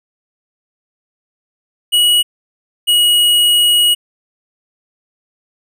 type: tone pair in turn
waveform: square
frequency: 2915 / 2903 Hz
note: F#7 / F#7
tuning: -26 / -34 cents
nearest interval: unison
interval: 8 cents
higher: first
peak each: -9 dBFS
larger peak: neither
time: 1.92-2.23 / 2.87-3.95 s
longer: second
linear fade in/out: 20 ms
effects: none